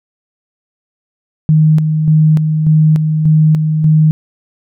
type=tone with tremolo; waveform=sine; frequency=155.56 Hz; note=D#3; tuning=in tune; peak=-5 dBFS; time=1.49-4.11 s; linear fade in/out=0 ms; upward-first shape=square; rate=1.7 Hz; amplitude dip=45%; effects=none